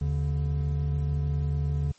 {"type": "tone pair together", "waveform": "triangle", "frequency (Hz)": [76.44, 143.3], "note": ["D#2", "D3"], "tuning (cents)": [-30, -42], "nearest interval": "major seventh", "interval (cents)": 1088, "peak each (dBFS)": -25, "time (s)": [0.01, 1.92], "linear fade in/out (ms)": 5, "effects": ["white hiss -59 dBFS RMS until 1.98 s", "MP3 32 kbps"]}